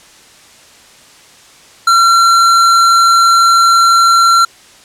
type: tone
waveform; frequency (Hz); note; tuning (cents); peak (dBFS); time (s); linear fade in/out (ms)
square; 1363; F6; -43; -6; 1.87-4.45; 5
effects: white hiss -41 dBFS RMS until 4.84 s + low-pass 8000 Hz 12 dB/octave